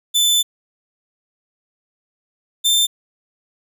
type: tone pair in turn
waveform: sawtooth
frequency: 3518 / 3575 Hz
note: A7 / A7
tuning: -1 / +27 cents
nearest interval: unison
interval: 28 cents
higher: second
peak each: -10 dBFS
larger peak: neither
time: 0.14-0.43 / 2.64-2.87 s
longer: first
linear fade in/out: 20 ms
effects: none